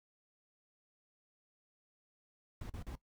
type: noise bursts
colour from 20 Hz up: brown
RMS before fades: -44 dBFS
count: 3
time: 2.61-2.954 s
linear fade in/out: 2 ms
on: 88 ms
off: 40 ms
effects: noise-tail reverb RT60 0.1 s tail -17 dB re dry